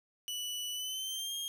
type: tone with pitch glide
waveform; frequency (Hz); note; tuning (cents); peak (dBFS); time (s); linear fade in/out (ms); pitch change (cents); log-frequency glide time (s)
sawtooth; 2960 to 3228; F#7 to G#7; 0 to -50; -33; 0.28-1.48; 0; +150; 0.72-1.35
effects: none